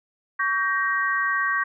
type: chord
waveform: sine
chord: G diminished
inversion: second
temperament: just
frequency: 1128.9 / 1568 / 1881.6 Hz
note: Db6 / G6 / Bb6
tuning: +31 / 0 / +16 cents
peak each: -25 dBFS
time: 0.39-1.64 s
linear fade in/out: 10 ms
effects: none